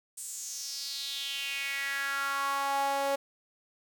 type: tone with high-pass filter sweep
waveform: sawtooth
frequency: 277.2 Hz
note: C#4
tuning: in tune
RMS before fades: -33 dBFS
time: 0.17-3.16 s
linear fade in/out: 10 ms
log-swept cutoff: 8500 to 600 Hz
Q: 4.3
effects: 10-bit